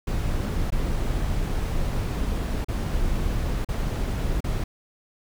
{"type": "noise with dropouts", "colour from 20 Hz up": "brown", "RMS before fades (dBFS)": -25, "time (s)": [0.07, 4.64], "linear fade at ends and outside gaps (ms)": 5, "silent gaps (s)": [[0.704, 0.721], [2.646, 2.684], [3.648, 3.687], [4.406, 4.441]], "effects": []}